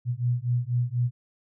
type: beating tone pair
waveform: sine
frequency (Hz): 120 / 124.1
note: B2 / B2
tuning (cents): -49 / +9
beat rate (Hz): 4.1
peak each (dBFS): -26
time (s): 0.05-1.11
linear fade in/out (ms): 50
effects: none